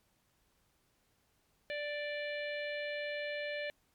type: harmonic tone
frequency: 587.3 Hz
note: D5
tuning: in tune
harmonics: 1 / 3 / 4 / 5 / 6 / 7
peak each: -38 / -42 / -44 / -49 / -52 / -53 dBFS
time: 1.7-3.7 s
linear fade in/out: 0 ms
effects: pink hiss -74 dBFS RMS until 3.94 s + MP3 96 kbps